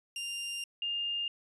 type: tone pair in turn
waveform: sawtooth / sine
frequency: 2794 / 2815 Hz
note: F7 / F7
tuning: 0 / +13 cents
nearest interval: unison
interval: 13 cents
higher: second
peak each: -32 / -31 dBFS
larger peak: second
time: 0.16-0.64 / 0.82-1.28 s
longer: first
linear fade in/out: 2 ms
effects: resampled to 24000 Hz